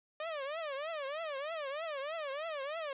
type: tone with vibrato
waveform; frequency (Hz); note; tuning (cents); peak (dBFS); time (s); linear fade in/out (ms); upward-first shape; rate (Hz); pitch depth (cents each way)
sawtooth; 598; D5; +31; -33; 0.2-2.93; 2; triangle; 3.2; 220
effects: resampled to 8000 Hz + 11-bit